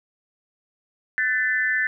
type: tone with amplitude modulation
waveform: sine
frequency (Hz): 1766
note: A6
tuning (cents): +6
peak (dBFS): -15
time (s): 1.18-1.87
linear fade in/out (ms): 0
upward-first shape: sine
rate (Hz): 255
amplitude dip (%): 100
effects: none